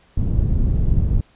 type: low-pass noise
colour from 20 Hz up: pink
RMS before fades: -17 dBFS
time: 0.17-1.21 s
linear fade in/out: 2 ms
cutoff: 140 Hz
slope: 12 dB/octave
effects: pink hiss -55 dBFS RMS until 1.35 s + resampled to 8000 Hz